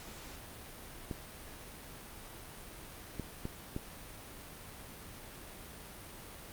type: clicks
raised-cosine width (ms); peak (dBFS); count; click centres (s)
3; -24; 4; 1.112 / 3.197 / 3.454 / 3.764
effects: pink hiss -49 dBFS RMS until 6.52 s + Opus 48 kbps